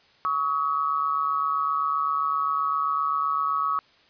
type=tone pair together; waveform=sine; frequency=1128 / 1275.7 Hz; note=C#6 / D#6; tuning=+30 / +43 cents; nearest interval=major second; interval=213 cents; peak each=-25 dBFS; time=0.25-3.79 s; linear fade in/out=0 ms; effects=white hiss -58 dBFS RMS until 4.09 s + resampled to 11025 Hz